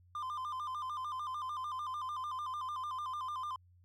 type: tone with vibrato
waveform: triangle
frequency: 1112 Hz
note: C#6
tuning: 5 cents sharp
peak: -35 dBFS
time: 0.15-3.56 s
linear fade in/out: 2 ms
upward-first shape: square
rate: 6.7 Hz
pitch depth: 130 cents each way
effects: added 89 Hz sine -61 dBFS peak until 3.84 s